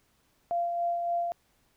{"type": "tone with tremolo", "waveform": "sine", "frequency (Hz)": 690, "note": "F5", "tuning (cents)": -21, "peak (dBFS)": -25, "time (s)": [0.51, 1.32], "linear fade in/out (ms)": 0, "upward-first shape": "sine", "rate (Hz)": 3.5, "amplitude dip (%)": 35, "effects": ["pink hiss -69 dBFS RMS until 1.76 s"]}